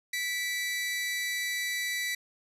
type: tone pair together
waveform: sawtooth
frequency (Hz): 1970 / 2304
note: B6 / D7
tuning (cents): -5 / -34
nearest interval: minor third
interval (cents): 271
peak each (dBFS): -27 / -34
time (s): 0.13-2.15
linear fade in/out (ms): 5
effects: resampled to 32000 Hz + 10-bit